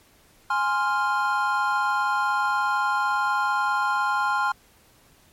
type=chord; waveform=triangle; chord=F minor; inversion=first; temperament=equal; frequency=830.6 / 1046.5 / 1396.9 Hz; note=Ab5 / C6 / F6; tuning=0 / 0 / 0 cents; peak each=-24 / -23 / -23 dBFS; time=0.5-4.52 s; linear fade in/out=5 ms; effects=pink hiss -57 dBFS RMS until 5.32 s + MP3 64 kbps